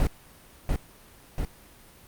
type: noise with echo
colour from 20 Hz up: brown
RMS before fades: -21 dBFS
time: 0-0.07 s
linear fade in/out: 2 ms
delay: 690 ms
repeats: 2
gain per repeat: -3 dB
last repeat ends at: 1.45 s
effects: pink hiss -52 dBFS RMS until 2.07 s + Opus 32 kbps